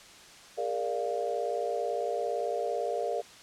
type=chord; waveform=sine; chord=Bb dominant seventh; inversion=third; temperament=equal with one note detuned; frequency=408.4 / 466.2 / 587.3 / 698.5 Hz; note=Ab4 / Bb4 / D5 / F5; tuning=-29 / 0 / 0 / 0 cents; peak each=-36 / -33 / -34 / -34 dBFS; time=0.57-3.22 s; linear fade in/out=20 ms; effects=white hiss -51 dBFS RMS until 3.42 s + low-pass 7000 Hz 12 dB/octave